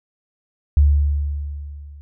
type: tone with level ramp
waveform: sine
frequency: 72.4 Hz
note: D2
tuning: 24 cents flat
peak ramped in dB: -8 to -37 dBFS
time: 0.77-2.01 s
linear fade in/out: 0 ms
effects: none